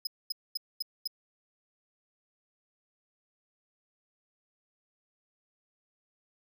45% pulse tone bursts, 5070 Hz, D#8, 32 cents sharp, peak -30 dBFS, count 5, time 0.05-1.075 s, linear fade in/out 5 ms, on 21 ms, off 230 ms, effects none

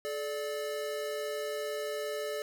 square tone pair together, 429.7 / 587.3 Hz, A4 / D5, -41 / 0 cents, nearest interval perfect fourth, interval 541 cents, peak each -37 / -37 dBFS, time 0.05-2.42 s, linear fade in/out 0 ms, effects none

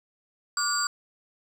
sine tone cluster, 1167 / 1432 / 4681 / 7610 Hz, D6 / F6 / D8 / A#8, -11 / +43 / -7 / +35 cents, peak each -29 dBFS, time 0.57-0.87 s, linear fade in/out 2 ms, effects tanh soft clip ceiling -15 dBFS + 8-bit

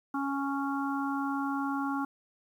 harmonic tone, 277.2 Hz, C#4, in tune, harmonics 1 / 3 / 4 / 5, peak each -31 / -36 / -37 / -38 dBFS, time 0.14-2.05 s, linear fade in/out 5 ms, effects 10-bit

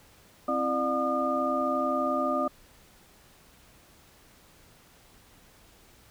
sine tone cluster, 263.3 / 334.8 / 599 / 716 / 1216 Hz, C4 / E4 / D5 / F5 / D#6, +11 / +27 / +34 / +43 / -40 cents, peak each -31 / -36 / -29 / -35 / -29 dBFS, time 0.48-2.48 s, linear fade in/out 5 ms, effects pink hiss -57 dBFS RMS until 6.1 s

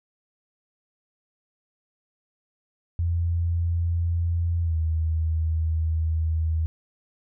sine tone with pitch glide, 85 to 80.23 Hz, F2 to E2, -46 to -46 cents, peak -21 dBFS, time 2.99-6.66 s, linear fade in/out 0 ms, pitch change -100 cents, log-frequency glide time 4.62-4.76 s, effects none

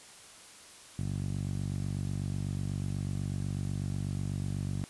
10% pulse tone with band-pass filter, 48.11 Hz, G1, 32 cents flat, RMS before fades -34 dBFS, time 0.99-4.84 s, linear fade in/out 0 ms, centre 120 Hz, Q 1.6, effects white hiss -52 dBFS RMS until 4.89 s + resampled to 24000 Hz

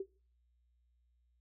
sine tone with exponential decay, 385.8 Hz, G4, 28 cents flat, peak -33 dBFS, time 0-0.08 s, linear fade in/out 5 ms, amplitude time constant 16 ms, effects noise-tail reverb RT60 0.4 s tail -22 dB re dry + added 60 Hz sine -70 dBFS peak until 1.4 s

